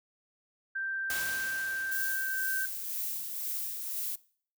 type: tone with pitch glide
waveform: sine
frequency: 1569 to 1551.9 Hz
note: G6 to G6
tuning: +1 to -18 cents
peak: -31 dBFS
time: 0.75-2.66 s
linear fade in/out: 10 ms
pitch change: -19 cents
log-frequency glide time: 2.09-2.45 s
type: noise with exponential decay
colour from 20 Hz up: white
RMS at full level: -35 dBFS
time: 1.1-3.68 s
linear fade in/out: 1 ms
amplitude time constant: 560 ms
type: noise with tremolo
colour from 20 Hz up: violet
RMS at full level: -34 dBFS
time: 1.91-4.16 s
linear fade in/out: 10 ms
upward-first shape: sine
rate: 2 Hz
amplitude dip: 40%
effects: noise-tail reverb RT60 0.5 s tail -21 dB re dry